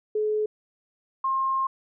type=tone pair in turn; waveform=sine; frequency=426.8 / 1065.6 Hz; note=G#4 / C6; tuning=+47 / +31 cents; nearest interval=octave + major third; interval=1584 cents; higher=second; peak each=-22 dBFS; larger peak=neither; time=0.15-0.46 / 1.24-1.67 s; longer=second; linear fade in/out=5 ms; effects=none